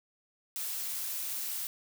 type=noise; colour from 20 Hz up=blue; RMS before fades=-36 dBFS; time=0.56-1.67 s; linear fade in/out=0 ms; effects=none